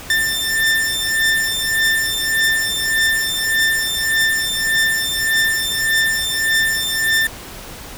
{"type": "beating tone pair", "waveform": "sawtooth", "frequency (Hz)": [1787, 1788.7], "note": ["A6", "A6"], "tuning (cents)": [26, 28], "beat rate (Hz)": 1.7, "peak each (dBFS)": -15, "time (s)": [0.1, 7.27], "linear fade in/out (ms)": 2, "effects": ["pink hiss -34 dBFS RMS until 7.97 s"]}